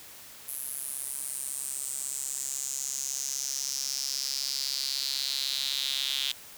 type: tone with high-pass filter sweep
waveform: sawtooth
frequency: 136.2 Hz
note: C#3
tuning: 30 cents flat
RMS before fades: -33 dBFS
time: 0.48-6.32 s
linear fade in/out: 5 ms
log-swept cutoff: 11000 to 3400 Hz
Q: 4.7
effects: white hiss -48 dBFS RMS until 6.57 s